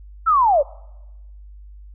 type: linear sweep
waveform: sine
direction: down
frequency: 1363 to 523.3 Hz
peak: -12 dBFS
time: 0.26-0.63 s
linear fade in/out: 20 ms
effects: noise-tail reverb RT60 1.0 s tail -24 dB re dry + added 50 Hz sine -38 dBFS peak until 1.94 s